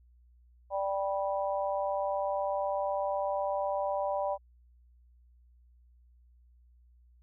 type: chord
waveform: sine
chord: G major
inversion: second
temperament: just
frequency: 588 / 784 / 980 Hz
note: D5 / G5 / B5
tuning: +2 / 0 / -14 cents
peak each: -31 / -34 / -36 dBFS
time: 0.7-4.38 s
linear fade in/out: 50 ms
effects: added 60 Hz sine -58 dBFS peak until 7.22 s